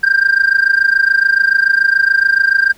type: tone with amplitude modulation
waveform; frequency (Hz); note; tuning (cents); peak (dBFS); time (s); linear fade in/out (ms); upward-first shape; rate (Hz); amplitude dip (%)
sine; 1589; G6; +23; -3; 0.03-2.73; 10; sine; 27; 90
effects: tanh soft clip ceiling -5 dBFS + pink hiss -46 dBFS RMS until 2.77 s